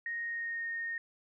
sine tone with pitch glide, 1864.7 to 1846.5 Hz, A#6 to A#6, 0 to -17 cents, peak -34 dBFS, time 0.06-0.98 s, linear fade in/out 2 ms, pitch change -17 cents, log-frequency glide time 0.26-0.68 s, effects none

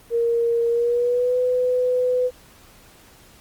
sine tone with pitch glide, 467.3 to 500.8 Hz, A#4 to B4, +4 to +24 cents, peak -17 dBFS, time 0.1-2.31 s, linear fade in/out 50 ms, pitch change +120 cents, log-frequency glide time 0.69-1.37 s, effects pink hiss -50 dBFS RMS until 3.4 s + Opus 32 kbps

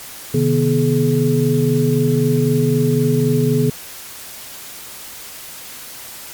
sine tone cluster, 129.6 / 153.5 / 243.2 / 423.7 Hz, C3 / D#3 / B3 / G#4, -16 / -23 / -26 / +35 cents, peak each -18 dBFS, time 0.34-3.7 s, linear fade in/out 5 ms, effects white hiss -34 dBFS RMS until 6.33 s + MP3 96 kbps

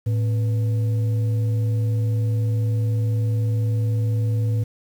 sine tone with frequency modulation, 110 Hz, A2, in tune, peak -18 dBFS, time 0.06-4.64 s, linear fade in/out 10 ms, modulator 378 Hz, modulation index 0.25, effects 8-bit

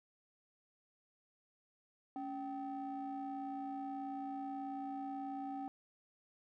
triangle ring-modulated tone, 248.9 Hz, B3, 14 cents sharp, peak -35 dBFS, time 2.16-5.68 s, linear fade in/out 0 ms, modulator 527 Hz, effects none

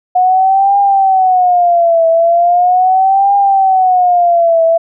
sine tone with vibrato, 726 Hz, F#5, 33 cents flat, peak -6 dBFS, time 0.15-4.78 s, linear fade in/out 10 ms, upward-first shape triangle, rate 0.39 Hz, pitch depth 180 cents each way, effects none

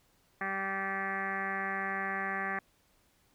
sine tone with frequency modulation, 970 Hz, B5, 31 cents flat, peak -30 dBFS, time 0.41-2.59 s, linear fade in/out 2 ms, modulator 194 Hz, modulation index 5.4, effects pink hiss -69 dBFS RMS until 3.34 s

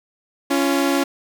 sawtooth tone pair together, 277.8 / 344.2 Hz, C#4 / F4, +4 / -25 cents, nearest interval major third, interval 371 cents, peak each -14 / -18 dBFS, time 0.5-1.04 s, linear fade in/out 10 ms, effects none

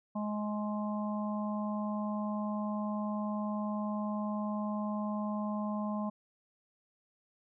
harmonic tone, 210 Hz, G#3, 19 cents sharp, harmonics 1 / 3 / 4 / 5, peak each -33 / -41 / -44 / -42 dBFS, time 0.15-6.1 s, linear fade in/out 10 ms, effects none

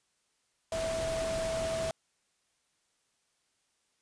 sine tone in noise, 652 Hz, E5, 19 cents flat, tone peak -31 dBFS, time 0.72-1.91 s, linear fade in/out 2 ms, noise pink, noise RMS -38 dBFS, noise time 0.72-1.91 s, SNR +4 dB, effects white hiss -75 dBFS RMS until 4.01 s + resampled to 22050 Hz

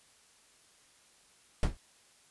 brown noise with exponential decay, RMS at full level -18 dBFS, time 1.63-1.77 s, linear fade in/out 1 ms, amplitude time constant 30 ms, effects white hiss -63 dBFS RMS until 2.3 s + resampled to 24000 Hz

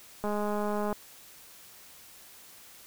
click train, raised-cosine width 1 ms, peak -19 dBFS, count 144, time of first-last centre 0.24-0.927 s, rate 208 Hz, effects white hiss -52 dBFS RMS until 2.86 s

